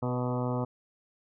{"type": "harmonic tone with a mistuned harmonic", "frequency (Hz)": 124.6, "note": "B2", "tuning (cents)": 16, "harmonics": [1, 2, 3, 4, 5, 6, 7, 8, 9, 10], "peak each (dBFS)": [-31, -33, -40, -36, -39, -43, -41, -43, -44, -45], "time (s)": [0.02, 0.65], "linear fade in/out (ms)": 10, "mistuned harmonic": 4, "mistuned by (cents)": -16, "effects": []}